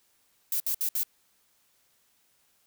violet noise bursts, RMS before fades -28 dBFS, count 4, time 0.52-1.033 s, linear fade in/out 2 ms, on 81 ms, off 63 ms, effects white hiss -68 dBFS RMS until 2.66 s

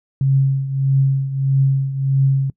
sine tone with tremolo, 135.8 Hz, C#3, 35 cents flat, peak -10 dBFS, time 0.21-2.5 s, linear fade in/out 2 ms, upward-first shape triangle, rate 1.6 Hz, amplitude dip 75%, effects noise-tail reverb RT60 0.1 s tail -23 dB re dry

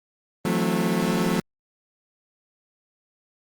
30% pulse chord, F# half-diminished seventh, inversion third, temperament equal with one note detuned, 164.81 / 181.82 / 220 / 261.6 Hz, E3 / F#3 / A3 / C4, 0 / -30 / 0 / 0 cents, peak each -26 / -22 / -23 / -27 dBFS, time 0.45-1.4 s, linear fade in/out 2 ms, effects Opus 32 kbps

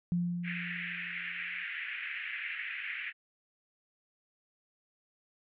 sine tone with exponential decay, 174.61 Hz, F3, in tune, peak -26 dBFS, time 0.12-1.64 s, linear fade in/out 0 ms, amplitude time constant 330 ms
pink band-pass noise, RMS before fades -39 dBFS, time 0.43-3.13 s, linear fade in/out 50 ms, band 1700 to 2600 Hz, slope 48 dB/octave
effects none

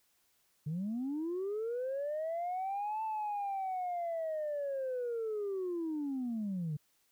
sine linear two-way sweep, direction up then down, 143.1 to 885 to 143.1 Hz, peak -32 dBFS, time 0.66-6.77 s, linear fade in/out 10 ms, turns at 3.03 s, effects tanh soft clip ceiling -31 dBFS + white hiss -73 dBFS RMS until 7.11 s

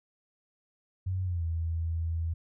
sine tone with pitch glide, 93 to 82.38 Hz, F#2 to E2, +9 to -1 cents, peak -28 dBFS, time 1.06-2.34 s, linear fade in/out 10 ms, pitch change -210 cents, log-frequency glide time 1.24-1.44 s, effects none

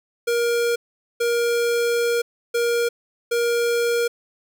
square tone bursts at uneven times, 471.9 Hz, A#4, 21 cents sharp, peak -19 dBFS, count 4, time 0.27-0.76 / 1.2-2.22 / 2.54-2.89 / 3.31-4.08 s, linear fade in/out 10 ms, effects none

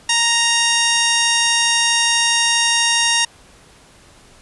harmonic tone, 932.3 Hz, A#5, in tune, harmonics 1 / 2 / 3 / 4 / 5 / 6 / 7 / 8 / 9 / 10, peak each -23 / -21 / -20 / -21 / -30 / -20 / -25 / -30 / -32 / -24 dBFS, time 0.09-3.25 s, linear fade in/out 5 ms, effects pink hiss -47 dBFS RMS until 4.41 s + resampled to 24000 Hz

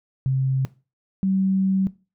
sine tone pair in turn, 132.7 / 191.37 Hz, C3 / G3, +25 / -41 cents, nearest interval tritone, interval 634 cents, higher second, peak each -18 dBFS, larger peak neither, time 0.26-0.65 / 1.23-1.87 s, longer second, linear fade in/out 0 ms, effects noise-tail reverb RT60 0.3 s tail -18 dB re dry

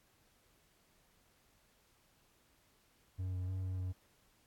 triangle tone with pitch steps, 92.8 / 91.5 / 93.9 / 93 / 92.1 Hz, F#2 / F#2 / F#2 / F#2 / F#2, +6 / -19 / +26 / +9 / -7 cents, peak -34 dBFS, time 3.18-3.93 s, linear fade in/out 20 ms, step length 150 ms, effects pink hiss -71 dBFS RMS until 4.46 s + AAC 64 kbps

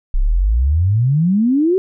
sine exponential sweep, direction up, 30.53 to 390.3 Hz, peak -11 dBFS, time 0.14-1.78 s, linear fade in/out 0 ms, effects none

